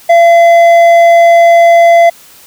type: tone with hard clipping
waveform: sine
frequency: 680 Hz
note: F5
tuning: 46 cents flat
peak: -3 dBFS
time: 0.09-2.1 s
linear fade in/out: 10 ms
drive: 6 dB
effects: white hiss -38 dBFS RMS until 2.46 s